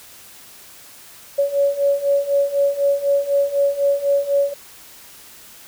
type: beating tone pair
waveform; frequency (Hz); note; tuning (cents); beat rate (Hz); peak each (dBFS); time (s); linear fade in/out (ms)
sine; 560 / 564; C#5 / C#5; +18 / +30; 4; -20 / -17; 1.38-4.54; 10
effects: white hiss -43 dBFS RMS until 5.67 s